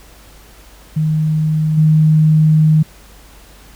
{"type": "tone with level steps", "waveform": "sine", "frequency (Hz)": 155.56, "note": "D#3", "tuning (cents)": 0, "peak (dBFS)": [-12, -7], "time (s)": [0.96, 2.83], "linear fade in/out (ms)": 10, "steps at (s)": 1.77, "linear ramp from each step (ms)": 10, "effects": ["added 50 Hz sine -42 dBFS peak until 3.75 s", "pink hiss -44 dBFS RMS until 3.75 s"]}